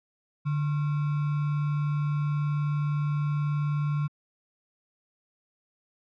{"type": "tone with sample-and-hold", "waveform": "sine", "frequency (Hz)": 146.83, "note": "D3", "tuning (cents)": 0, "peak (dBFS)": -24, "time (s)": [0.45, 4.08], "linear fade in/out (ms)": 20, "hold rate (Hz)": 1225, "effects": ["low-pass 2000 Hz 12 dB/octave"]}